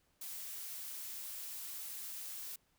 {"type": "noise", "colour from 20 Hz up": "blue", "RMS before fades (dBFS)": -45, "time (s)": [0.21, 2.56], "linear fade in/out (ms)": 5, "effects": ["pink hiss -75 dBFS RMS until 2.78 s"]}